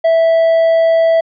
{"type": "tone", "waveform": "triangle", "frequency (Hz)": 657, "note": "E5", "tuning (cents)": -6, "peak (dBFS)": -6, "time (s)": [0.04, 1.21], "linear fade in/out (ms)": 10, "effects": ["resampled to 11025 Hz"]}